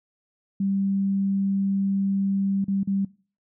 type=tone with dropouts; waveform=sine; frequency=196 Hz; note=G3; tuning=in tune; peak=-21 dBFS; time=0.6-3.05 s; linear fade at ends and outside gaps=5 ms; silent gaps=2.644-2.681 / 2.833-2.873 s; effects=noise-tail reverb RT60 0.4 s tail -22 dB re dry